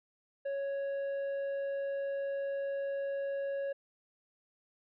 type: tone with tanh clipping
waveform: sine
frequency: 554.4 Hz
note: C#5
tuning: in tune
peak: -34 dBFS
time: 0.45-3.73 s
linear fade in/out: 10 ms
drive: 6 dB
effects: none